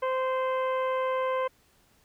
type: harmonic tone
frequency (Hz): 519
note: C5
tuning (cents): -14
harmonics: 1 / 2 / 3 / 4 / 5 / 6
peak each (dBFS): -27 / -30 / -41 / -41 / -48 / -49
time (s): 0.02-1.48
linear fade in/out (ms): 10
effects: pink hiss -64 dBFS RMS until 2.04 s